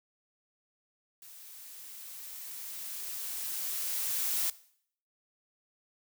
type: noise with level ramp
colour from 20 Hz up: blue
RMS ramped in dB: -51 to -30 dBFS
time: 1.22-4.5 s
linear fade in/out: 2 ms
effects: noise-tail reverb RT60 0.6 s tail -18 dB re dry